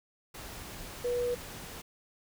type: tone in noise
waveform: sine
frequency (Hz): 486.8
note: B4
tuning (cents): -25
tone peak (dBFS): -28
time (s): 1.04-1.35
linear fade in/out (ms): 10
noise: pink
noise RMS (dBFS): -44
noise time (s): 0.34-1.82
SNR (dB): +13
effects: none